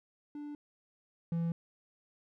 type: tone pair in turn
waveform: triangle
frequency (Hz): 293.7 / 167.62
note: D4 / E3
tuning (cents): 0 / +29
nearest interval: minor seventh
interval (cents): 971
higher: first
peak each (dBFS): -38 / -28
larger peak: second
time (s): 0.35-0.55 / 1.32-1.52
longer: neither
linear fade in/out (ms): 2
effects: none